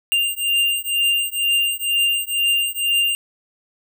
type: beating tone pair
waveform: square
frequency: 2794 / 2796.1 Hz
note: F7 / F7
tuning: 0 / +1 cents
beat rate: 2.1 Hz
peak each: -21 dBFS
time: 0.12-3.15 s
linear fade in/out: 0 ms
effects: none